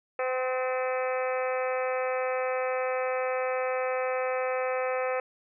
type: harmonic tone with a mistuned harmonic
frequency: 256.3 Hz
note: C4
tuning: 36 cents flat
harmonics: 2 / 3 / 4 / 5 / 6 / 7 / 8 / 9 / 10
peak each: -28 / -35 / -40 / -36 / -44 / -40 / -42 / -42 / -42 dBFS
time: 0.19-5.2 s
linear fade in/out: 2 ms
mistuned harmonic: 4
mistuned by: +25 cents
effects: none